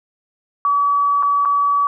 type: tone with dropouts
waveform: sine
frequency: 1142 Hz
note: D6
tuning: 49 cents flat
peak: -13 dBFS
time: 0.65-1.87 s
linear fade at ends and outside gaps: 1 ms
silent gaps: 1.226-1.231 / 1.451-1.456 s
effects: none